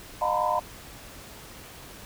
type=tone cluster; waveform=sine; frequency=613 / 713 / 909 / 976 / 1019 Hz; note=D#5 / F5 / A#5 / B5 / C6; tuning=-26 / +36 / -44 / -21 / -46 cents; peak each=-29 dBFS; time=0.21-0.6 s; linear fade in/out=10 ms; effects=pink hiss -45 dBFS RMS until 2.05 s